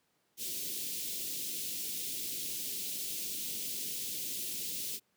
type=band-stop noise; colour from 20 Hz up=white; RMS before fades=-38 dBFS; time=0.37-5 s; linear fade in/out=50 ms; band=430 to 2800 Hz; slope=24 dB/octave; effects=pink hiss -75 dBFS RMS until 5.16 s + high-pass 150 Hz 12 dB/octave